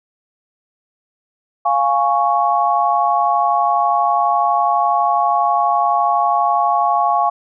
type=chord; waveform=sine; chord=Db major; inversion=first; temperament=equal; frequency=698.5 / 830.6 / 1108.7 Hz; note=F5 / Ab5 / Db6; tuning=0 / 0 / 0 cents; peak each=-17 dBFS; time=1.65-7.3 s; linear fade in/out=10 ms; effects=none